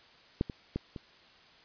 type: clicks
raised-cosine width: 3 ms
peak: -14 / -25 / -19 / -27 dBFS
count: 4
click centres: 0.411 / 0.498 / 0.76 / 0.962 s
effects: white hiss -58 dBFS RMS until 1.64 s + resampled to 11025 Hz